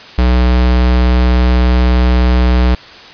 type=tone; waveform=square; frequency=61.74 Hz; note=B1; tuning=in tune; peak=-8 dBFS; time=0.18-2.75 s; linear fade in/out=5 ms; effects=white hiss -34 dBFS RMS until 3.13 s + resampled to 11025 Hz